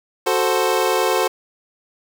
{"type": "chord", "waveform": "25% pulse", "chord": "F# diminished", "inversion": "none", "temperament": "equal", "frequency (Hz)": [370, 440, 523.3], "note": ["F#4", "A4", "C5"], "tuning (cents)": [0, 0, 0], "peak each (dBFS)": -17, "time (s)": [0.26, 1.28], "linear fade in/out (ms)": 10, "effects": ["7-bit"]}